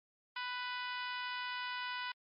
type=harmonic tone; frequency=495.7 Hz; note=B4; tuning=6 cents sharp; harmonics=2 / 3 / 4 / 5 / 6 / 7 / 8 / 9 / 10; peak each=-42 / -43 / -46 / -48 / -47 / -52 / -52 / -55 / -54 dBFS; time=0.36-2.12 s; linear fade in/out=5 ms; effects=MP3 32 kbps